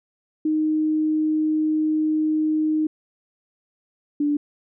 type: tone pair in turn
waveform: sine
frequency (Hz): 310 / 292.6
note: D#4 / D4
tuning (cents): -6 / -6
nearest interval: minor second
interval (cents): 100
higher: first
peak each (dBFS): -18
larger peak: neither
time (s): 0.45-2.87 / 4.2-4.37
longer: first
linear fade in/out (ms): 5
effects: none